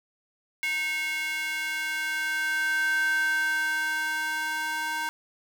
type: tone with high-pass filter sweep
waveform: square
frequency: 311.1 Hz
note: D#4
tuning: in tune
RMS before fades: -28 dBFS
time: 0.63-5.09 s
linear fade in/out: 0 ms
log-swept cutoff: 2100 to 1200 Hz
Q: 6.5
effects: none